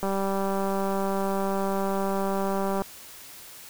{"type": "click train", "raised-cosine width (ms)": 1, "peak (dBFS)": -15, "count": 545, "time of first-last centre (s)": [0.03, 2.82], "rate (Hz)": 195, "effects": ["white hiss -45 dBFS RMS until 3.69 s"]}